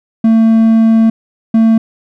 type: tone pair in turn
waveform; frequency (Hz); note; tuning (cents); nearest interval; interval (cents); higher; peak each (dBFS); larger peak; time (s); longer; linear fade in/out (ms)
triangle; 224.4 / 224.4; A3 / A3; +34 / +34; unison; 0; neither; -3; neither; 0.24-1.1 / 1.54-1.78; first; 5
effects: none